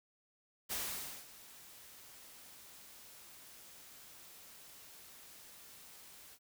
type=noise with ADSR envelope; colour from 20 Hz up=white; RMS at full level=-38 dBFS; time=0.69-6.39 s; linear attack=27 ms; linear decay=530 ms; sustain=-18 dB; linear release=62 ms; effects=none